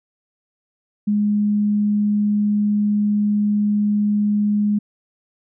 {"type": "tone", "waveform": "sine", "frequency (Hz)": 207.7, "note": "G#3", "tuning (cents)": 0, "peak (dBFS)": -15, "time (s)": [1.07, 4.79], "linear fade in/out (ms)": 10, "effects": []}